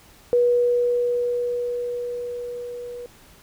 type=tone with level ramp; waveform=sine; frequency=485 Hz; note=B4; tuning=31 cents flat; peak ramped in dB=-14 to -32 dBFS; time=0.33-3.06 s; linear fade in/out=0 ms; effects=pink hiss -51 dBFS RMS until 3.42 s